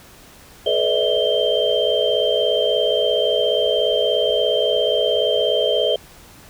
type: tone cluster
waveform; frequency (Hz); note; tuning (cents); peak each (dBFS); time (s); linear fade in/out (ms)
sine; 428.6 / 492.2 / 587 / 644 / 3143; A4 / B4 / D5 / E5 / G7; -45 / -6 / -1 / -41 / +4; -22; 0.66-5.96; 5
effects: pink hiss -45 dBFS RMS until 6.49 s